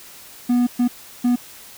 triangle tone bursts at uneven times, 244.2 Hz, B3, 19 cents flat, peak -12 dBFS, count 3, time 0.49-0.67 / 0.79-0.88 / 1.24-1.36 s, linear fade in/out 10 ms, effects white hiss -42 dBFS RMS until 1.77 s

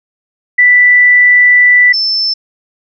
sine tone pair in turn, 1975.5 / 5295 Hz, B6 / E8, 0 / +7 cents, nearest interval octave + perfect fourth, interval 1707 cents, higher second, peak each -3 / -10 dBFS, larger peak first, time 0.58-1.93 / 1.93-2.34 s, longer first, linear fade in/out 10 ms, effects none

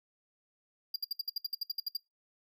square tone bursts, 4798 Hz, D8, 36 cents sharp, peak -31 dBFS, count 13, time 0.94-1.969 s, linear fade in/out 5 ms, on 21 ms, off 63 ms, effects noise-tail reverb RT60 0.2 s tail -24 dB re dry

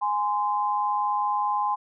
sine tone pair together, 830.6 / 1035.3 Hz, G#5 / C6, 0 / -19 cents, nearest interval major third, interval 381 cents, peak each -25 dBFS, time 0.01-1.76 s, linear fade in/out 20 ms, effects none

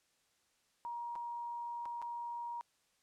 sine tone with dropouts, 947 Hz, A#5, 27 cents sharp, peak -39 dBFS, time 0.85-2.61 s, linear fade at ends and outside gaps 0 ms, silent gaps 1.154-1.16 / 1.855-1.859 / 2.017-2.024 s, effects white hiss -75 dBFS RMS until 3.02 s + low-pass 9000 Hz 12 dB/octave

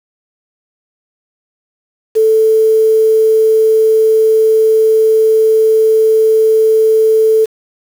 sine tone with quantisation, 440 Hz, A4, in tune, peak -6 dBFS, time 2.15-7.46 s, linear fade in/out 20 ms, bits 5, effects none

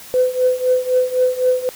sine tone with tremolo, 506 Hz, B4, 42 cents sharp, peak -9 dBFS, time 0.14-1.69 s, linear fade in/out 0 ms, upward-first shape triangle, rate 3.9 Hz, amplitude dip 90%, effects tanh soft clip ceiling -5 dBFS + white hiss -38 dBFS RMS until 1.75 s

